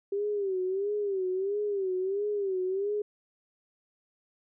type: tone with vibrato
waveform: sine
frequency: 392 Hz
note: G4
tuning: in tune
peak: -27 dBFS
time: 0.12-3.02 s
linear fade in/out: 5 ms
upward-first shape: sine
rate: 1.5 Hz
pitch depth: 110 cents each way
effects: none